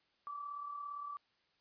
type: tone with amplitude modulation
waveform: sine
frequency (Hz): 1158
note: D6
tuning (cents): -25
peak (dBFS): -39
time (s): 0.27-1.17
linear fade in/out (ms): 0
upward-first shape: sine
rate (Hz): 37.5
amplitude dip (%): 50
effects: white hiss -75 dBFS RMS until 1.6 s + resampled to 11025 Hz